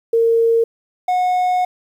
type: tone pair in turn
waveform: sine / triangle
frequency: 458.9 / 728.5 Hz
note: A#4 / F#5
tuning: -27 / -27 cents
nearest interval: minor sixth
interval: 800 cents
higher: second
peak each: -11 / -12 dBFS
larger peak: first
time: 0.13-0.64 / 1.08-1.65 s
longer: second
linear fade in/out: 5 ms
effects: 8-bit